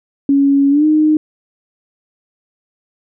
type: tone with pitch glide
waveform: sine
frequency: 278.7 to 307.5 Hz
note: C#4 to D#4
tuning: +9 to -20 cents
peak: -8 dBFS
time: 0.29-1.17 s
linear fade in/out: 2 ms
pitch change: +171 cents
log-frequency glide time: 0.7-0.85 s
effects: none